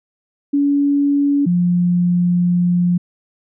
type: tone pair in turn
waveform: sine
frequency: 284.2 / 176.41 Hz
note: C#4 / F3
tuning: +43 / +18 cents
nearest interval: minor sixth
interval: 825 cents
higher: first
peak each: -12 dBFS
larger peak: neither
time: 0.53-1.46 / 1.46-2.98 s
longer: second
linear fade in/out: 10 ms
effects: none